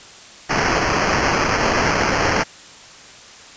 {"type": "noise with sample-and-hold", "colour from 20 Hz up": "violet", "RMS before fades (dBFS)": -18, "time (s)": [0.49, 2.44], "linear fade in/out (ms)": 20, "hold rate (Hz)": 3675, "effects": ["white hiss -41 dBFS RMS until 3.56 s", "resampled to 16000 Hz"]}